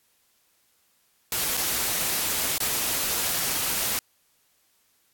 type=noise with dropouts; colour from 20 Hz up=white; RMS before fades=-26 dBFS; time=1.32-3.99 s; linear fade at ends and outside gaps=1 ms; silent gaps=1.57-1.574 / 2.58-2.603 s; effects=white hiss -66 dBFS RMS until 5.13 s + AAC 64 kbps